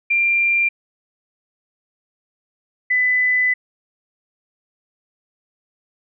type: tone pair in turn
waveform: sine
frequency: 2380 / 2001 Hz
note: D7 / B6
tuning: +22 / +22 cents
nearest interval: minor third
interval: 300 cents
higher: first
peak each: -14 dBFS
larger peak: neither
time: 0.1-0.69 / 2.9-3.54 s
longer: second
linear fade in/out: 10 ms
effects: none

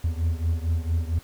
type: beating tone pair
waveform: triangle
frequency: 80.8 / 85.2 Hz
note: E2 / F2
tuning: -34 / -42 cents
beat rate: 4.4 Hz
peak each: -22 / -25 dBFS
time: 0.04-1.19 s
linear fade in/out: 5 ms
effects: pink hiss -51 dBFS RMS until 1.23 s

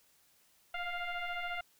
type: tone with frequency modulation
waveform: sine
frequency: 694 Hz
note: F5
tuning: 11 cents flat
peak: -35 dBFS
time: 0.74-1.61 s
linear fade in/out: 5 ms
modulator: 701 Hz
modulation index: 2.9
effects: white hiss -68 dBFS RMS until 1.79 s

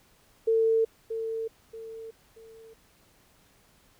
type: tone with echo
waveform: sine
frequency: 449.2 Hz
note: A4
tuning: 36 cents sharp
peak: -20 dBFS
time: 0.47-0.85 s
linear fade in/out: 10 ms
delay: 630 ms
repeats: 3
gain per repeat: -9 dB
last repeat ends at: 2.74 s
effects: pink hiss -62 dBFS RMS until 3.99 s

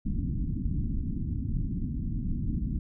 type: low-pass noise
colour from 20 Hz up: pink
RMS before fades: -30 dBFS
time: 0.05-2.79 s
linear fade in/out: 5 ms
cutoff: 280 Hz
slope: 48 dB/octave
effects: none

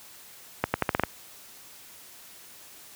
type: accelerating click train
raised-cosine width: 0.5 ms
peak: -7 dBFS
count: 7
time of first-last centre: 0.64-1.036 s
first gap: 100 ms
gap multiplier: 0.83
effects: white hiss -49 dBFS RMS until 2.95 s + high-pass 60 Hz 12 dB/octave

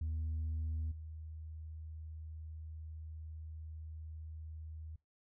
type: tone with level steps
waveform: sine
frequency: 78.8 Hz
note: D#2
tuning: 23 cents sharp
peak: -33 / -44 dBFS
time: 0.01-4.96 s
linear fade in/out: 5 ms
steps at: 0.91 s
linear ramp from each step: 10 ms
effects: noise-tail reverb RT60 0.2 s tail -24 dB re dry + tanh soft clip ceiling -33 dBFS

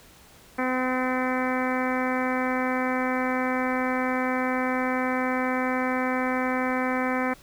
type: harmonic tone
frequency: 255.7 Hz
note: C4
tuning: 40 cents flat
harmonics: 1 / 2 / 3 / 4 / 5 / 6 / 7 / 8 / 9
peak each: -27 / -30 / -32 / -33 / -34 / -35 / -35 / -36 / -37 dBFS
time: 0.58-7.34 s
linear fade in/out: 10 ms
effects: pink hiss -52 dBFS RMS until 7.42 s

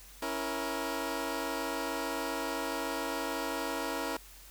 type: chord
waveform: 15% pulse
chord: A# diminished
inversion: first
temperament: equal with one note detuned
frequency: 277.2 / 329.6 / 470.8 Hz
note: C#4 / E4 / A#4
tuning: 0 / 0 / +17 cents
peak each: -31 dBFS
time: 0.22-4.17 s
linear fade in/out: 5 ms
effects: added 46 Hz sine -54 dBFS peak until 4.5 s + white hiss -54 dBFS RMS until 4.5 s

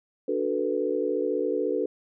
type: chord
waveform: sine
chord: B minor seventh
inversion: first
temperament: equal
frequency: 293.7 / 370 / 440 / 493.9 Hz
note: D4 / F#4 / A4 / B4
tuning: 0 / 0 / 0 / 0 cents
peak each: -31 / -30 / -28 / -29 dBFS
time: 0.28-1.86 s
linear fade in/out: 5 ms
effects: none

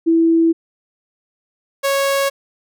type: tone pair in turn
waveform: sine / sawtooth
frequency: 329.6 / 552.2 Hz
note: E4 / C#5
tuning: 0 / -7 cents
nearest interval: major sixth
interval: 893 cents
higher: second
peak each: -10 / -11 dBFS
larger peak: first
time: 0.06-0.53 / 1.83-2.3 s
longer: neither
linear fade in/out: 20 ms
effects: none

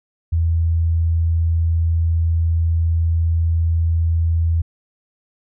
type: tone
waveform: sine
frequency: 82.7 Hz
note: E2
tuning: 6 cents sharp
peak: -14 dBFS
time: 0.32-4.62 s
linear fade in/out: 10 ms
effects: none

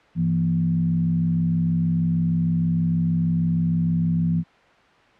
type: tone with frequency modulation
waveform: sine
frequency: 167.6 Hz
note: E3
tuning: 29 cents sharp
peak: -18 dBFS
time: 0.15-4.44 s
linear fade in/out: 50 ms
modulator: 66.4 Hz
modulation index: 0.6
effects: white hiss -53 dBFS RMS until 5.19 s + low-pass 2000 Hz 12 dB/octave

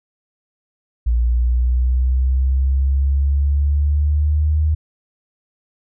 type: linear sweep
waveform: sine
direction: up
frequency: 58.27 to 77.5 Hz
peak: -13 dBFS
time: 1.06-4.75 s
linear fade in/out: 10 ms
effects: none

